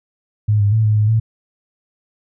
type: tone with pitch steps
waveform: sine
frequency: 105.8 / 102 / 110.6 / 107 / 106.1 / 111.7 Hz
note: G#2 / G#2 / A2 / A2 / G#2 / A2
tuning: +33 / -31 / +9 / -48 / +38 / +27 cents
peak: -11 dBFS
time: 0.48-1.2 s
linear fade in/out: 10 ms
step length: 120 ms
effects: none